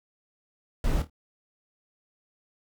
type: noise with echo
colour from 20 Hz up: brown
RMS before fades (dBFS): -24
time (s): 0.84-1.02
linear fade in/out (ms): 2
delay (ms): 26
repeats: 3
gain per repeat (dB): -11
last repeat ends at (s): 1.098
effects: none